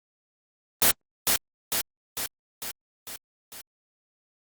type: noise with echo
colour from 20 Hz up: white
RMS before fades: -18 dBFS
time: 0.82-0.91 s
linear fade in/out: 0 ms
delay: 450 ms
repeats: 6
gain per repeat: -4 dB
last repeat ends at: 3.61 s
effects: Opus 24 kbps